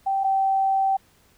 sine tone pair in turn, 779 / 774.9 Hz, G5 / G5, -11 / -20 cents, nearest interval unison, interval 9 cents, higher first, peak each -20 / -18 dBFS, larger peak second, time 0.06-0.24 / 0.24-0.97 s, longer second, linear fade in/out 10 ms, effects pink hiss -59 dBFS RMS until 1.37 s

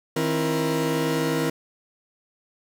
40% pulse tone cluster, 157.3 / 266 / 334.2 / 472.1 Hz, D#3 / C4 / E4 / A#4, +19 / +29 / +24 / +22 cents, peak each -27 dBFS, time 0.16-1.5 s, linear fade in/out 5 ms, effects none

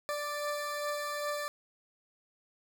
20% pulse beating tone pair, 587.3 / 589.8 Hz, D5 / D5, 0 / +7 cents, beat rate 2.5 Hz, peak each -29 / -37 dBFS, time 0.09-1.48 s, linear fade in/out 0 ms, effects none

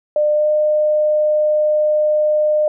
sine tone with pitch glide, 600 to 606.6 Hz, D5 to D#5, +37 to -44 cents, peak -12 dBFS, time 0.16-2.68 s, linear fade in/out 2 ms, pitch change +19 cents, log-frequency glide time 0.32-0.49 s, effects none

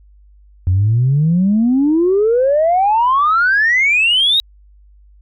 sine exponential sweep, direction up, 87.31 to 3844 Hz, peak -9 dBFS, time 0.67-4.4 s, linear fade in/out 0 ms, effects tanh soft clip ceiling -6 dBFS + added 50 Hz sine -43 dBFS peak until 5.21 s

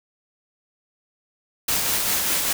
white noise with tremolo, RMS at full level -21 dBFS, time 1.68-2.53 s, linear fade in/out 5 ms, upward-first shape triangle, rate 5 Hz, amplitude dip 35%, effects none

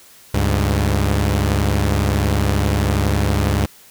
sawtooth tone pair together, 71.7 / 101.4 Hz, D2 / G#2, -41 / -41 cents, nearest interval tritone, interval 600 cents, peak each -14 dBFS, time 0.34-3.66 s, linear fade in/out 5 ms, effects white hiss -46 dBFS RMS until 3.9 s

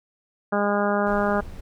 harmonic tone, 204.1 Hz, G#3, 30 cents flat, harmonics 1 / 2 / 3 / 4 / 5 / 6 / 7 / 8, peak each -25 / -27 / -25 / -28 / -32 / -30 / -30 / -35 dBFS, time 0.52-1.41 s, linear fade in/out 10 ms
brown noise, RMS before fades -37 dBFS, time 1.06-1.61 s, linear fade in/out 10 ms
effects none

